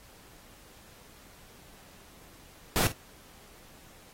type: noise with echo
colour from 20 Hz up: pink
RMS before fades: -26 dBFS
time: 2.76-2.87 s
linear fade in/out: 0 ms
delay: 49 ms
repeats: 1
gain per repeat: -14 dB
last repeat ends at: 2.919 s
effects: pink hiss -55 dBFS RMS until 4.13 s + AAC 48 kbps